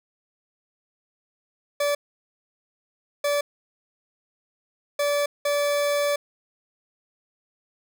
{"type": "tone bursts at uneven times", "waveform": "40% pulse", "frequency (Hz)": 578, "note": "D5", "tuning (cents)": -28, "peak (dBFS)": -20, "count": 4, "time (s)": [[1.8, 1.95], [3.24, 3.41], [4.99, 5.26], [5.45, 6.16]], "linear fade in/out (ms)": 5, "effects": []}